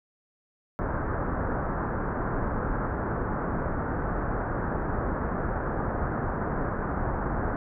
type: low-pass noise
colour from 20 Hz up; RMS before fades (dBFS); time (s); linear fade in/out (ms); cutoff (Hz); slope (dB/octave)
pink; -29; 0.79-7.56; 0; 1600; 48
effects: none